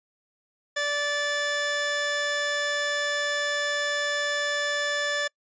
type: tone pair together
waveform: sawtooth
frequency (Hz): 582 / 1746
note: D5 / A6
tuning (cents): -16 / -14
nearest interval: octave + perfect fifth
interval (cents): 1902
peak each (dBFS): -25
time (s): 0.76-5.28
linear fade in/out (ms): 10
effects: noise-tail reverb RT60 0.1 s tail -26 dB re dry + resampled to 16000 Hz